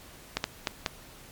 clicks, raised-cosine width 0.2 ms, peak -9 dBFS, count 4, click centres 0.37 / 0.441 / 0.672 / 0.862 s, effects pink hiss -50 dBFS RMS until 1.31 s + MP3 96 kbps

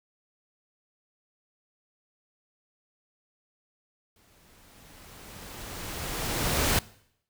pink noise with exponential growth, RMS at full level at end -23 dBFS, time 4.16-6.79 s, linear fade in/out 2 ms, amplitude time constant 570 ms, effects noise-tail reverb RT60 0.7 s tail -21 dB re dry

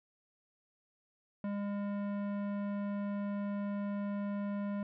sine tone with tanh clipping, 202.6 Hz, G#3, 43 cents flat, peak -36 dBFS, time 1.44-4.83 s, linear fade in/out 2 ms, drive 16 dB, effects none

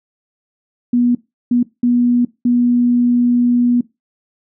sine tone bursts at uneven times, 242.7 Hz, B3, 30 cents flat, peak -10 dBFS, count 4, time 0.93-1.15 / 1.51-1.63 / 1.83-2.25 / 2.45-3.81 s, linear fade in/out 5 ms, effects noise-tail reverb RT60 0.2 s tail -19 dB re dry

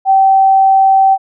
sine tone, 773 Hz, G5, 24 cents flat, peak -5 dBFS, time 0.05-1.18 s, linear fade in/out 50 ms, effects none

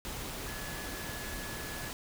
sine tone in noise, 1700 Hz, G#6, 40 cents sharp, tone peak -46 dBFS, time 0.48-1.89 s, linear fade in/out 0 ms, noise pink, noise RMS -40 dBFS, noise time 0.05-1.93 s, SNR -9 dB, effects none

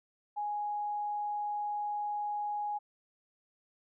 sine tone, 830.6 Hz, G#5, in tune, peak -32 dBFS, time 0.36-2.79 s, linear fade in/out 20 ms, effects none

